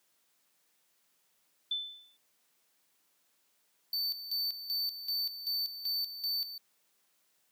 sine tone with exponential decay, 3520 Hz, A7, in tune, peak -28 dBFS, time 1.71-2.17 s, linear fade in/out 5 ms, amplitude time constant 100 ms
square tone with tremolo, 4543 Hz, C#8, 42 cents sharp, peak -31 dBFS, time 3.93-6.58 s, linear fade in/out 2 ms, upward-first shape square, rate 2.6 Hz, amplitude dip 70%
effects white hiss -73 dBFS RMS until 7.51 s + high-pass 150 Hz 12 dB/octave

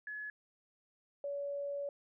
sine tone pair in turn, 1700 / 567.3 Hz, G#6 / C#5, +40 / +40 cents, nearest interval octave + perfect fifth, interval 1900 cents, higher first, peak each -40 / -36 dBFS, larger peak second, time 0.07-0.3 / 1.24-1.89 s, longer second, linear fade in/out 2 ms, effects none

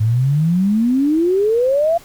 sine exponential sweep, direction up, 104.9 to 695 Hz, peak -12 dBFS, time 0-1.98 s, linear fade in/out 10 ms, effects pink hiss -43 dBFS RMS until 2.04 s

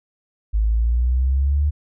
sine exponential sweep, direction up, 52 to 74.9 Hz, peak -15 dBFS, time 0.53-1.71 s, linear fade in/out 20 ms, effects none

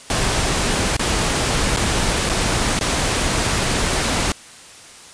pink noise with dropouts, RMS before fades -19 dBFS, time 0.1-4.32 s, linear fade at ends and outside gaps 1 ms, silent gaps 0.967-0.994 / 1.764-1.771 / 2.292-2.296 / 2.791-2.81 s, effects white hiss -41 dBFS RMS until 5.13 s + resampled to 22050 Hz

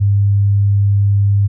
sine tone, 100.6 Hz, G2, 45 cents sharp, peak -9 dBFS, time 0-1.48 s, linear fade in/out 20 ms, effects none

